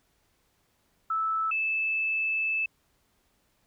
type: tone pair in turn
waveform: sine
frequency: 1312 / 2624 Hz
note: E6 / E7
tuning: -9 / -9 cents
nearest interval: octave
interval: 1200 cents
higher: second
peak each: -25 dBFS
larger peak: neither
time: 1.1-1.51 / 1.51-2.66 s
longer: second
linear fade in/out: 5 ms
effects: pink hiss -70 dBFS RMS until 3.66 s